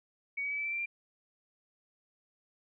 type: tone with pitch steps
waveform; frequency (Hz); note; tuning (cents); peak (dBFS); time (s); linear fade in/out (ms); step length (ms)
sine; 2249 / 2270 / 2291 / 2312 / 2334 / 2355 / 2377; C#7 / C#7 / D7 / D7 / D7 / D7 / D7; +24 / +41 / -44 / -28 / -11 / +4 / +20; -32; 0.37-0.86; 10; 70
effects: none